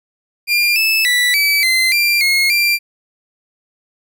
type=tone with pitch steps; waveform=30% pulse; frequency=2398 / 2621 / 1965 / 2300 / 2065 / 2373 / 2160 / 2369 Hz; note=D7 / E7 / B6 / D7 / C7 / D7 / C#7 / D7; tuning=+36 / -11 / -9 / -37 / -23 / +17 / -45 / +14 cents; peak=-9 dBFS; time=0.47-2.79 s; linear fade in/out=50 ms; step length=290 ms; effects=none